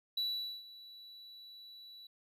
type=tone with ADSR envelope; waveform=triangle; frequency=3941 Hz; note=B7; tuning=4 cents flat; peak=-30 dBFS; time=0.17-2.07 s; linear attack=5 ms; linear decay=450 ms; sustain=-19 dB; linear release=4 ms; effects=none